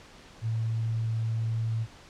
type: tone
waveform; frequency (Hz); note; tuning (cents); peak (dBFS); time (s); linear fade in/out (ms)
sine; 112.7; A2; +42; -26; 0.41-1.87; 50
effects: pink hiss -51 dBFS RMS until 2.09 s + low-pass 6000 Hz 12 dB/octave